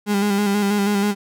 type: tone with vibrato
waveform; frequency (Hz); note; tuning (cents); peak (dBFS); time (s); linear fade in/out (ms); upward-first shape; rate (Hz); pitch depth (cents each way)
35% pulse; 203; G#3; -39; -15; 0.06-1.15; 50; square; 6.2; 33
effects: none